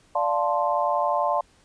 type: chord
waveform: sine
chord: D minor seventh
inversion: none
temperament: equal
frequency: 587.3 / 698.5 / 880 / 1046.5 Hz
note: D5 / F5 / A5 / C6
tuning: 0 / 0 / 0 / 0 cents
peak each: -26 dBFS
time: 0.15-1.41 s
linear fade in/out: 5 ms
effects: pink hiss -59 dBFS RMS until 1.64 s + resampled to 22050 Hz